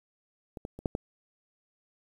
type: clicks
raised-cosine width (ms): 2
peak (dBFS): -26 / -23 / -29 / -14 / -17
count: 5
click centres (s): 0.572 / 0.651 / 0.79 / 0.858 / 0.951
effects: 9-bit